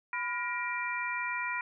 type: harmonic tone with a mistuned harmonic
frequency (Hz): 473.6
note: A#4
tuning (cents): +27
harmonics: 2 / 3 / 4 / 5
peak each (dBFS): -36 / -38 / -37 / -36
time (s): 0.13-1.61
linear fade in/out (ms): 2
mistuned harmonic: 2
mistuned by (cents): +85
effects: none